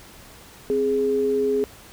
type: tone pair together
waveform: sine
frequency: 262.2 / 416.2 Hz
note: C4 / G#4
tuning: +4 / +4 cents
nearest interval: minor sixth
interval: 800 cents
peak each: -27 / -19 dBFS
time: 0.7-1.64 s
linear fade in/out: 0 ms
effects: pink hiss -46 dBFS RMS until 1.92 s